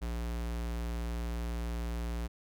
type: tone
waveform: square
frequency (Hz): 58.27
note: A#1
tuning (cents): 0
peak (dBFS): -34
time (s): 0.01-2.28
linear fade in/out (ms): 20
effects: none